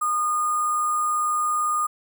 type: tone with sample-and-hold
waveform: sine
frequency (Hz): 1219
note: D#6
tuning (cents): -36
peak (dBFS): -20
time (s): 0.01-1.87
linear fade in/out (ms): 10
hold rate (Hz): 8820
effects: none